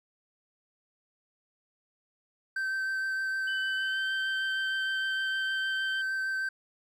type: tone with vibrato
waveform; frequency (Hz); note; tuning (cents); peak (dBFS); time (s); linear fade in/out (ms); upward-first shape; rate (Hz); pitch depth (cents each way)
triangle; 1551; G6; -19; -27; 2.56-6.49; 5; triangle; 6.5; 13
type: tone with pitch glide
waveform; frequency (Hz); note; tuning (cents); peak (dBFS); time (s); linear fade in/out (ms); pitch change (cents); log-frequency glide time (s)
sine; 2996 to 3116; F#7 to G7; +21 to -11; -36; 3.47-6.02; 10; +68; 3.73-4.08
effects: none